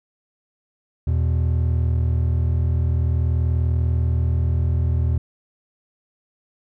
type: tone pair together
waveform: triangle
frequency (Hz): 81.2 / 121.66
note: E2 / B2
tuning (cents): -26 / -26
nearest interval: perfect fifth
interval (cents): 700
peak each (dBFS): -16 / -21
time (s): 1.07-5.18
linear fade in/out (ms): 5
effects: none